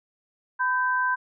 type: tone pair together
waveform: sine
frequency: 1003.4 / 1558 Hz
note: B5 / G6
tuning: +27 / -11 cents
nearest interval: minor sixth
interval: 762 cents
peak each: -24 dBFS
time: 0.59-1.16 s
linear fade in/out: 20 ms
effects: none